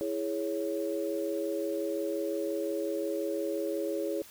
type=chord; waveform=sine; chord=C# minor; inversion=first; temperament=equal; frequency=329.6 / 415.3 / 554.4 Hz; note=E4 / G#4 / C#5; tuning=0 / 0 / 0 cents; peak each=-34 dBFS; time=0.01-4.22 s; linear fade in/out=0 ms; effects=white hiss -52 dBFS RMS until 4.3 s